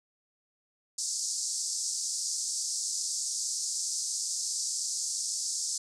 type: band-pass noise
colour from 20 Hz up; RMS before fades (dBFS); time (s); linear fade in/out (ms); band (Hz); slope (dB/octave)
white; -33; 0.98-5.78; 5; 4800 to 8500; 48
effects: none